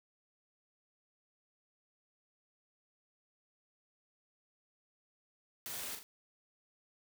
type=noise with echo; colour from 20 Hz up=white; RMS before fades=-43 dBFS; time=5.66-5.95 s; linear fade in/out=0 ms; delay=40 ms; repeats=2; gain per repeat=-6 dB; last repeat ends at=6.03 s; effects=none